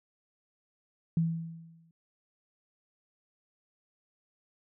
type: tone with exponential decay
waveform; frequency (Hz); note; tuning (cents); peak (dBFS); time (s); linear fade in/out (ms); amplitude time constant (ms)
sine; 164.81; E3; 0; -22; 1.17-1.91; 2; 160
effects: none